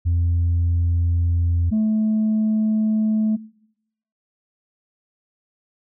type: tone pair in turn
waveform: sine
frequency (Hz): 85.6 / 216.8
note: F2 / A3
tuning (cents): -34 / -25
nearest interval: octave + major third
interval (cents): 1609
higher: second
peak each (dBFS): -14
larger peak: neither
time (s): 0.05-1.71 / 1.71-3.37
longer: neither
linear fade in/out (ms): 20
effects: noise-tail reverb RT60 0.8 s tail -23 dB re dry + tanh soft clip ceiling -14 dBFS